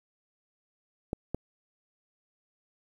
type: clicks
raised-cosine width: 2 ms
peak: -17 dBFS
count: 2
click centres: 1.131 / 1.346 s
effects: 9-bit